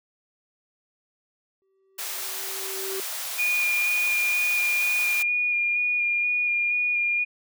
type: tone with exponential growth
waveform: triangle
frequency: 385.3 Hz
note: G4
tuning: 30 cents flat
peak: -27 dBFS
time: 1.62-3 s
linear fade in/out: 0 ms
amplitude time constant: 300 ms
type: high-pass noise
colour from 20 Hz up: white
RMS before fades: -32 dBFS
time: 1.98-5.23 s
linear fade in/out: 10 ms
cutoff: 590 Hz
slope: 24 dB/octave
type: tone with vibrato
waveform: sine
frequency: 2431 Hz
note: D#7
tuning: 41 cents flat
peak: -21 dBFS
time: 3.38-7.25 s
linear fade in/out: 20 ms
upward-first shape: square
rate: 2.1 Hz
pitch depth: 13 cents each way
effects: none